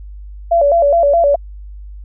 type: tone with vibrato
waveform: sine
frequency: 622.3 Hz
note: D#5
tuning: in tune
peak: -8 dBFS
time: 0.51-1.36 s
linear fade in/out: 10 ms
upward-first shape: square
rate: 4.8 Hz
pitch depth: 150 cents each way
effects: added 50 Hz sine -29 dBFS peak until 2.04 s